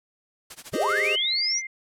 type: noise with tremolo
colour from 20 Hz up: white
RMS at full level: -38 dBFS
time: 0.5-1.12 s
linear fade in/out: 5 ms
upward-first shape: sine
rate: 13 Hz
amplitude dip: 95%
type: linear sweep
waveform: sine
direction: up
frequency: 34.65 to 6090 Hz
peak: -22 dBFS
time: 0.72-1.62 s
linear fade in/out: 50 ms
type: chord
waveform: square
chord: Ab major seventh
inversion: third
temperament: equal with one note detuned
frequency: 392 / 415.3 / 523.3 / 619 Hz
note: G4 / Ab4 / C5 / Eb5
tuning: 0 / 0 / 0 / -9 cents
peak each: -34 / -31 / -35 / -32 dBFS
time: 0.73-1.16 s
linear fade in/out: 10 ms
type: tone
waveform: sine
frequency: 2103 Hz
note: C7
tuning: 8 cents sharp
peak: -31 dBFS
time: 0.89-1.67 s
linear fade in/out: 5 ms
effects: low-pass 11000 Hz 12 dB/octave